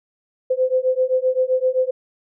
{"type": "beating tone pair", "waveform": "sine", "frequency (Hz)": [510, 517.7], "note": ["C5", "C5"], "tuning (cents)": [-44, -18], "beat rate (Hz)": 7.7, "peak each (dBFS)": [-19, -19], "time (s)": [0.5, 1.91], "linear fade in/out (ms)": 10, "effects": []}